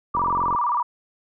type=tone with vibrato; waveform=sine; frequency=1065 Hz; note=C6; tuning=30 cents sharp; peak=-19 dBFS; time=0.14-0.83 s; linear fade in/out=10 ms; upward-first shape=square; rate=19 Hz; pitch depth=170 cents each way
type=click train; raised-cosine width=2 ms; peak=-20 dBFS; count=19; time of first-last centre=0.15-0.549 s; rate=45.1 Hz
effects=none